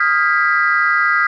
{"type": "chord", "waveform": "sine", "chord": "F half-diminished seventh", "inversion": "third", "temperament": "equal with one note detuned", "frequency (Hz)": [1244.5, 1396.9, 1623.3, 1975.5], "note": ["Eb6", "F6", "Ab6", "Cb7"], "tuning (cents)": [0, 0, -40, 0], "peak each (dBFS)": -17, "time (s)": [0, 1.27], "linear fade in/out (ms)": 5, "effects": ["tanh soft clip ceiling -4 dBFS"]}